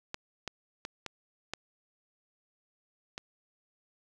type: clicks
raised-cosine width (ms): 0.2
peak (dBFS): -18 / -18 / -20 / -20 / -17 / -21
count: 6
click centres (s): 0.144 / 0.477 / 0.851 / 1.063 / 1.536 / 3.179
effects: none